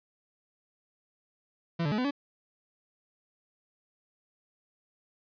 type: tone with pitch steps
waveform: 40% pulse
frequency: 168 / 145.9 / 212.4 / 252.2 / 284.5 Hz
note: E3 / D3 / G#3 / B3 / C#4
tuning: +33 / -11 / +39 / +36 / +45 cents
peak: -26 dBFS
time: 1.79-2.11 s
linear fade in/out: 10 ms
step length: 64 ms
effects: resampled to 11025 Hz